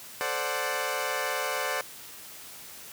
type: chord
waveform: 15% pulse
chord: D dominant seventh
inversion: second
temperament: equal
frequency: 440 / 523.3 / 587.3 / 740 Hz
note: A4 / C5 / D5 / F#5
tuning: 0 / 0 / 0 / 0 cents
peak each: -30 / -26 / -27 / -28 dBFS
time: 0.21-1.81 s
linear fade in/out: 0 ms
effects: white hiss -45 dBFS RMS until 2.92 s + high-pass 60 Hz 12 dB/octave